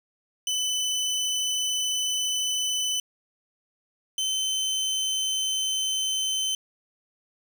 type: tone pair in turn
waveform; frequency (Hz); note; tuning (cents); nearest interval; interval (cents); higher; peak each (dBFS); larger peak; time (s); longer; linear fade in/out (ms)
25% pulse; 3009 / 3070; F#7 / G7; +28 / -37; unison; 35; second; -21; neither; 0.47-3 / 4.18-6.55; first; 2
effects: none